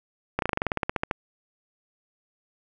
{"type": "slowing click train", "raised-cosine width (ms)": 0.5, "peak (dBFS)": -9, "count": 15, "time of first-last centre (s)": [0.39, 1.112], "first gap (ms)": 32, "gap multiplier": 1.07, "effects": []}